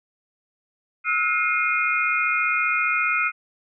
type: tone cluster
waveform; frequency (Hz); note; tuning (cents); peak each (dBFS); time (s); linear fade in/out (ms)
sine; 1299 / 1434 / 2126 / 2466; E6 / F6 / C7 / D#7; -26 / +45 / +27 / -16; -26 / -26 / -25 / -23; 1.04-3.32; 50
effects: none